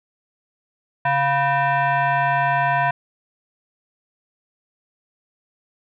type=tone with frequency modulation; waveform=sine; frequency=140 Hz; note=C#3; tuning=18 cents sharp; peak=-16 dBFS; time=1.05-2.91 s; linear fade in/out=5 ms; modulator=840 Hz; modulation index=1.9; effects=none